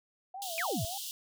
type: tone with vibrato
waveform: sine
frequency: 723 Hz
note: F#5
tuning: 40 cents flat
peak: -39 dBFS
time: 0.34-0.98 s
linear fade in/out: 5 ms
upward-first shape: sine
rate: 3.5 Hz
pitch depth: 180 cents each way
type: high-pass noise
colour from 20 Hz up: pink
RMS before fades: -40 dBFS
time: 0.42-1.11 s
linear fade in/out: 0 ms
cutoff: 2900 Hz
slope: 96 dB/octave
type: exponential sweep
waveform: sine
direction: down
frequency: 2602 to 82.41 Hz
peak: -31 dBFS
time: 0.58-0.85 s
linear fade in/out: 0 ms
effects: none